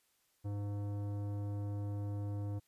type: tone with tanh clipping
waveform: sine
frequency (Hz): 102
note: G#2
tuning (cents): -31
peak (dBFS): -38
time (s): 0.44-2.6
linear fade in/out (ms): 20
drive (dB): 15
effects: white hiss -75 dBFS RMS until 2.67 s + resampled to 32000 Hz